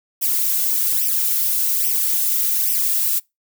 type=noise with flanger; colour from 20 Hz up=violet; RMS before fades=-19 dBFS; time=0.21-3.2 s; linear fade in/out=20 ms; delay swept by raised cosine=0.35 to 3.55 ms; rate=1.2 Hz; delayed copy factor=+0.95; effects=noise-tail reverb RT60 0.2 s tail -25 dB re dry